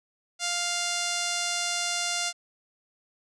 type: tone with low-pass filter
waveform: 5% pulse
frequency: 700 Hz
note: F5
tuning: 4 cents sharp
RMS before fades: -29 dBFS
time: 0.39-2.33 s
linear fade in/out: 50 ms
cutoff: 7800 Hz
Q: 1.1
effects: none